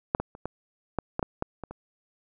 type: clicks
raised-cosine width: 1 ms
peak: -8 / -15 / -30 / -17 / -12 / -13 / -12 / -13 / -22 / -25 dBFS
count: 10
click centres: 0.149 / 0.2 / 0.351 / 0.456 / 0.987 / 1.194 / 1.228 / 1.424 / 1.637 / 1.71 s
effects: none